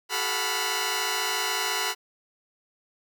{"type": "tone cluster", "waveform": "10% pulse", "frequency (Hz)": [379.6, 433.6, 729, 990, 1402], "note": ["F#4", "A4", "F#5", "B5", "F6"], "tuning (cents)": [44, -25, -26, 4, 6], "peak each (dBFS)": [-27, -25, -27, -20, -24], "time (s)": [0.09, 1.95], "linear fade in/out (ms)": 50, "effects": []}